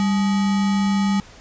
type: tone with sample-and-hold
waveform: sine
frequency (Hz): 198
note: G3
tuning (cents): +18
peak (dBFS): -16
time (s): 0-1.2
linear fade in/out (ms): 0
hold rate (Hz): 1050
effects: pink hiss -45 dBFS RMS until 1.4 s + resampled to 16000 Hz